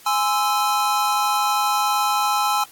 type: chord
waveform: square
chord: Ab augmented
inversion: none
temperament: equal with one note detuned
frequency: 830.6 / 1033.3 / 1318.5 Hz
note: Ab5 / C6 / E6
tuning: 0 / -22 / 0 cents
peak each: -22 / -25 / -23 dBFS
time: 0.06-2.64 s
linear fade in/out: 5 ms
effects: white hiss -47 dBFS RMS until 2.71 s + AAC 64 kbps